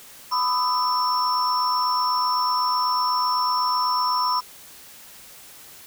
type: tone cluster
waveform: sine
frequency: 1000 / 1216 / 1284 / 5410 Hz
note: B5 / D#6 / E6 / E8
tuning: +21 / -40 / -46 / +44 cents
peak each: -21 / -28 / -30 / -27 dBFS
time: 0.31-4.41 s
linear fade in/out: 20 ms
effects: white hiss -45 dBFS RMS until 5.86 s